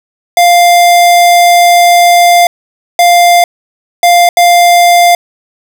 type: tone bursts at uneven times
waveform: square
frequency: 698.5 Hz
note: F5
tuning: in tune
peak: -3 dBFS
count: 4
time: 0.37-2.47 / 2.99-3.44 / 4.03-4.29 / 4.37-5.15 s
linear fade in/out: 2 ms
effects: none